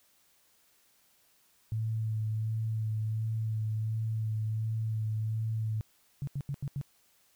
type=tone with vibrato; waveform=sine; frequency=110 Hz; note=A2; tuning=in tune; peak=-29 dBFS; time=1.72-5.81 s; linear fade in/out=0 ms; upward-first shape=sine; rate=1.4 Hz; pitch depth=19 cents each way
type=tone bursts; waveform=sine; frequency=139.9 Hz; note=C#3; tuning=16 cents sharp; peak=-31 dBFS; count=5; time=6.22-6.813 s; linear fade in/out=0 ms; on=53 ms; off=82 ms
effects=white hiss -67 dBFS RMS until 7.35 s